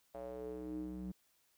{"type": "tone with band-pass filter sweep", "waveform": "square", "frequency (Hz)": 62.2, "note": "B1", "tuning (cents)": 13, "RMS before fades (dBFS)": -44, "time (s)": [0.14, 1.12], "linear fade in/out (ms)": 10, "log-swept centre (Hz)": [630, 210], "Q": 5.2, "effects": ["white hiss -74 dBFS RMS until 1.57 s"]}